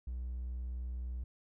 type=tone; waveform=triangle; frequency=61.74 Hz; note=B1; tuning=in tune; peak=-34 dBFS; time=0.07-1.24 s; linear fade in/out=5 ms; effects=tanh soft clip ceiling -31 dBFS